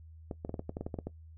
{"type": "clicks", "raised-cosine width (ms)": 2, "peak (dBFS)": -23, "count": 12, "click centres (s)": [0.312, 0.449, 0.494, 0.542, 0.594, 0.694, 0.769, 0.81, 0.865, 0.942, 0.988, 1.07], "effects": ["noise-tail reverb RT60 0.1 s tail -18 dB re dry", "added 80 Hz sine -49 dBFS peak until 1.37 s"]}